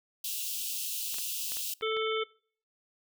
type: high-pass noise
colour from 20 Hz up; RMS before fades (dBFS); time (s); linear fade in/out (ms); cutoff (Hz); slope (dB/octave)
white; -35; 0.24-1.74; 5; 2600; 96
type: clicks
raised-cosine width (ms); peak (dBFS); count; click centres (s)
0.3; -29; 6; 1.143 / 1.185 / 1.52 / 1.57 / 1.811 / 1.968
type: harmonic tone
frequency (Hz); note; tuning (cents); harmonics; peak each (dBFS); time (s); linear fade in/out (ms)
440; A4; 0; 1 / 3 / 5 / 7 / 8; -30 / -35 / -37 / -38 / -39; 1.82-2.24; 10
effects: noise-tail reverb RT60 0.5 s tail -24 dB re dry